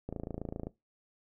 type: click train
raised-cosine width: 2 ms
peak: -24 dBFS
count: 17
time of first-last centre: 0.09-0.67 s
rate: 27.6 Hz
effects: noise-tail reverb RT60 0.2 s tail -19 dB re dry